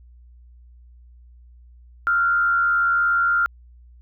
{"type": "tone with frequency modulation", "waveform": "sine", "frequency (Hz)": 1391, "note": "F6", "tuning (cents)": -7, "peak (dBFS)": -16, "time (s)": [2.07, 3.46], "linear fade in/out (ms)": 0, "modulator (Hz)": 78.9, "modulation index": 0.54, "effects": ["added 60 Hz sine -45 dBFS peak until 4.01 s"]}